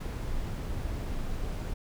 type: noise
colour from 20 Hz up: brown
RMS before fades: -33 dBFS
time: 0-1.74 s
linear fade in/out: 10 ms
effects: none